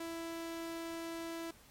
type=tone; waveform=sawtooth; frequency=331.6 Hz; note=E4; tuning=10 cents sharp; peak=-36 dBFS; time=0-1.51 s; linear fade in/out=5 ms; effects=pink hiss -61 dBFS RMS until 1.7 s + MP3 64 kbps